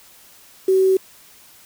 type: tone with quantisation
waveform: sine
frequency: 379.6 Hz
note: F#4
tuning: 44 cents sharp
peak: -12 dBFS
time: 0.68-0.97 s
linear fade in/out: 5 ms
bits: 6
effects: white hiss -48 dBFS RMS until 1.65 s